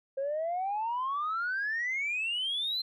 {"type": "exponential sweep", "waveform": "sine", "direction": "up", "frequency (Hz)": [531, 4161], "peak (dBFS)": -28, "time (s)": [0.17, 2.82], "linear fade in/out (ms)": 10, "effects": ["tanh soft clip ceiling -26 dBFS"]}